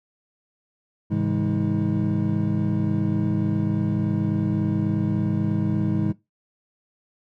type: tone cluster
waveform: triangle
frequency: 105.7 / 134.9 / 162.5 / 206 / 317.8 Hz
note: G#2 / C#3 / E3 / G#3 / D#4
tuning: +31 / -47 / -24 / -14 / +37 cents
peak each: -25 / -27 / -25 / -23 / -26 dBFS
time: 1.1-6.13 s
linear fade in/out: 20 ms
effects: noise-tail reverb RT60 0.2 s tail -19 dB re dry